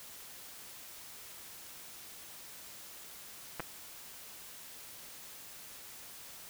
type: clicks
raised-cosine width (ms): 0.5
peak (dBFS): -22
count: 2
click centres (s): 3.597 / 3.603
effects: white hiss -50 dBFS RMS until 6.49 s